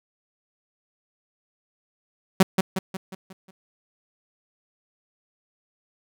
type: tone with echo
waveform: sawtooth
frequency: 189.3 Hz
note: F#3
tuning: 40 cents sharp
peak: -7 dBFS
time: 2.4-2.43 s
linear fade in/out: 5 ms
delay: 180 ms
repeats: 6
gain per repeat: -6 dB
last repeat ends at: 3.51 s
effects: none